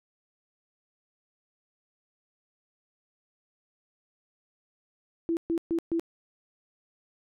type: tone bursts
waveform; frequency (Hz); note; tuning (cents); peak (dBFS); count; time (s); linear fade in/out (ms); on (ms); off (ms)
sine; 332.9; E4; +17; -24; 4; 5.29-5.996; 0; 79; 130
effects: none